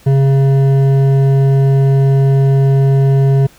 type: tone with hard clipping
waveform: sine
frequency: 136.4 Hz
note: C#3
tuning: 28 cents flat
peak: -9 dBFS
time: 0.06-3.47 s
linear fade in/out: 10 ms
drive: 9 dB
effects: pink hiss -45 dBFS RMS until 3.58 s